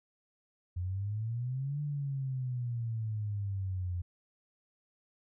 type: exponential two-way sweep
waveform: sine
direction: up then down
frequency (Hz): 87.31 to 148.2 to 87.31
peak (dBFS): -32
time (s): 0.76-4.02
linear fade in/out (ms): 10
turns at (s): 1.81
effects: none

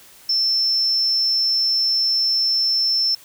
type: tone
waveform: sine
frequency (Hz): 5340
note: E8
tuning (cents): +22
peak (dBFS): -16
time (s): 0.29-3.15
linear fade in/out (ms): 5
effects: white hiss -47 dBFS RMS until 3.24 s

